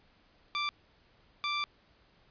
15% pulse tone bursts at uneven times, 1174.7 Hz, D6, in tune, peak -24 dBFS, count 2, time 0.55-0.69 / 1.44-1.64 s, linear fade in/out 0 ms, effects pink hiss -65 dBFS RMS until 2.3 s + resampled to 11025 Hz

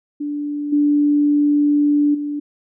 sine tone with level steps, 292.3 Hz, D4, 8 cents flat, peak -21 / -12 / -21 dBFS, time 0.2-2.4 s, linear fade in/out 10 ms, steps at 0.72 / 2.14 s, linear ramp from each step 10 ms, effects none

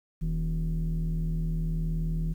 sine tone pair together, 40.35 / 161.4 Hz, E1 / E3, -36 / -36 cents, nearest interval 2 octaves, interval 2400 cents, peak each -26 / -27 dBFS, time 0.21-2.34 s, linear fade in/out 20 ms, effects tanh soft clip ceiling -23 dBFS + 10-bit

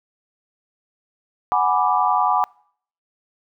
sine chord, G# half-diminished seventh, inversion third, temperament equal, 740 / 830.6 / 987.8 / 1174.7 Hz, F#5 / G#5 / B5 / D6, 0 / 0 / 0 / 0 cents, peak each -21 dBFS, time 1.52-2.44 s, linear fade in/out 0 ms, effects noise-tail reverb RT60 0.6 s tail -26 dB re dry

